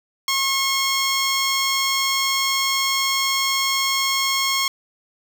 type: tone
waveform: 10% pulse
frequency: 1084 Hz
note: C#6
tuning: 39 cents flat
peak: -10 dBFS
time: 0.28-4.68 s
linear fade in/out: 2 ms
effects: none

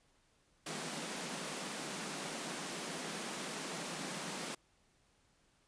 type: high-pass noise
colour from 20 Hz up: pink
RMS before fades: -42 dBFS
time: 0.66-4.55 s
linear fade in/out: 5 ms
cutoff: 150 Hz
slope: 96 dB/octave
effects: pink hiss -72 dBFS RMS until 5.67 s + resampled to 22050 Hz

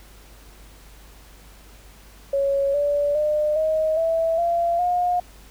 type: tone with pitch steps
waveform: sine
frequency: 554.4 / 578.3 / 603.2 / 629.2 / 656.3 / 684.5 / 714 Hz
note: C#5 / D5 / D5 / D#5 / E5 / F5 / F5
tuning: 0 / -27 / +46 / +19 / -8 / -35 / +38 cents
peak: -18 dBFS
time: 2.33-5.2 s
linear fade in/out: 5 ms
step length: 410 ms
effects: added 50 Hz sine -46 dBFS peak until 5.5 s + pink hiss -50 dBFS RMS until 5.5 s

